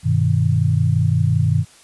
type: chord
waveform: sine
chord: G augmented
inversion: none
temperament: equal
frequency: 98 / 123.47 / 155.56 Hz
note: G2 / B2 / D#3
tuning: 0 / 0 / 0 cents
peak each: -18 dBFS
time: 0.03-1.65 s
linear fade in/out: 50 ms
effects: white hiss -48 dBFS RMS until 1.83 s + resampled to 24000 Hz